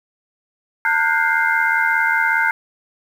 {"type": "tone cluster", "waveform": "sine", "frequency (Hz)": [903, 1434, 1511, 1596, 2093], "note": ["A5", "F6", "F#6", "G6", "C7"], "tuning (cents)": [45, 45, 36, 31, 0], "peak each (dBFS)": -21, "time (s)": [0.85, 2.51], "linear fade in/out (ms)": 2, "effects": ["7-bit"]}